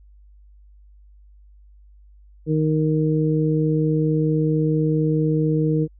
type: harmonic tone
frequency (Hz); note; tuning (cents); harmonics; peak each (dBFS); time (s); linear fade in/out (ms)
155.56; D#3; 0; 1 / 2 / 3; -19 / -22 / -24; 2.46-5.88; 50
effects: added 50 Hz sine -46 dBFS peak until 5.99 s